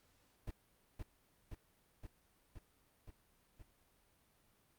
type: noise with echo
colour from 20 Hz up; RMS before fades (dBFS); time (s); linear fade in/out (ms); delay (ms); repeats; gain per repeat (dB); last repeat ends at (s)
brown; -43; 0.47-0.51; 5; 520; 6; -2; 3.63
effects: pink hiss -73 dBFS RMS until 4.78 s + Opus 48 kbps